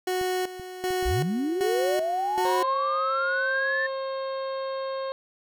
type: tone with tremolo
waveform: 30% pulse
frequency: 367.9 Hz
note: F#4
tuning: 10 cents flat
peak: -22 dBFS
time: 0.07-2.63 s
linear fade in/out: 5 ms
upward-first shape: square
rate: 1.3 Hz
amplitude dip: 75%
type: clicks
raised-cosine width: 5 ms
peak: -31 dBFS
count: 5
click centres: 0.213 / 0.597 / 0.906 / 1.027 / 1.108 s
type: linear sweep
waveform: sine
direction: up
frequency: 43.15 to 1790 Hz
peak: -24 dBFS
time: 1.05-3.87 s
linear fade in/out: 10 ms
type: harmonic tone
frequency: 535 Hz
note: C5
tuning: 38 cents sharp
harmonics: 1 / 2 / 3 / 4 / 5 / 6 / 7 / 8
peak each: -29 / -35 / -45 / -53 / -53 / -51 / -49 / -47 dBFS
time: 2.45-5.12 s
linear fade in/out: 0 ms
effects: none